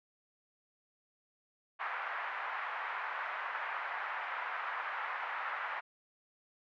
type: band-pass noise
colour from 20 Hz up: pink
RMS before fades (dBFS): -39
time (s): 1.79-5.81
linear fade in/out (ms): 20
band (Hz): 870 to 2000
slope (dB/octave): 24
effects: none